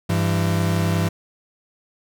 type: tone pair together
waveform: 40% pulse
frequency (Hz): 99.43 / 167.7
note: G2 / E3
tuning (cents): +25 / +30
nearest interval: major sixth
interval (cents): 905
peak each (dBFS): -20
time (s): 0.09-1.09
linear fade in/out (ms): 10
effects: none